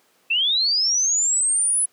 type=linear sweep; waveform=sine; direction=up; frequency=2606 to 10280 Hz; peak=-17 dBFS; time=0.3-1.86 s; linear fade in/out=10 ms; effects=pink hiss -60 dBFS RMS until 1.92 s + high-pass 300 Hz 12 dB/octave